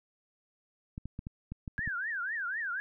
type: clicks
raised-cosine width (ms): 5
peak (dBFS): -26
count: 8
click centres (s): 0.979 / 1.056 / 1.191 / 1.269 / 1.52 / 1.678 / 1.791 / 1.876
type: tone with vibrato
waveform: sine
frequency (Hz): 1620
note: G#6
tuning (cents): -43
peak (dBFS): -32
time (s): 1.78-2.8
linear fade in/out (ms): 0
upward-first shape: triangle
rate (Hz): 4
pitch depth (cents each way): 300
effects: none